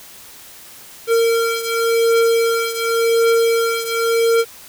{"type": "beating tone pair", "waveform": "square", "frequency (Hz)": [459.4, 460.3], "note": ["A#4", "A#4"], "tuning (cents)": [-25, -22], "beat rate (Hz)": 0.9, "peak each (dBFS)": [-16, -20], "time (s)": [1.07, 4.45], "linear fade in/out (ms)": 50, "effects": ["white hiss -40 dBFS RMS until 4.68 s"]}